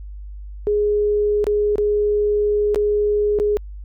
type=tone with dropouts; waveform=sine; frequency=416.3 Hz; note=G#4; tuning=4 cents sharp; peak=-15 dBFS; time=0.67-3.57 s; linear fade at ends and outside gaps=0 ms; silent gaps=1.442-1.468 / 1.757-1.782 / 2.746-2.759 / 3.388-3.399 s; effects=added 50 Hz sine -31 dBFS peak until 3.84 s